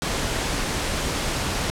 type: noise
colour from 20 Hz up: pink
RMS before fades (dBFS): -25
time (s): 0.02-1.7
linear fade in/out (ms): 0
effects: low-pass 9000 Hz 12 dB/octave